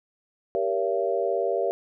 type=chord; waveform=sine; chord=G diminished seventh; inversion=none; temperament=just; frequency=392 / 470.4 / 564.5 / 677.4 Hz; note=G4 / Bb4 / Db5 / Fb5; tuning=0 / +16 / +31 / +47 cents; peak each=-28 dBFS; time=0.55-1.71 s; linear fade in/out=0 ms; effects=none